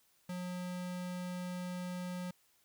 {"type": "tone", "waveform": "square", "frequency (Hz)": 180, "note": "F#3", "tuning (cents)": -47, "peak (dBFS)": -39, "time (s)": [0.29, 2.31], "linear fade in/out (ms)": 5, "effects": ["white hiss -71 dBFS RMS until 2.64 s"]}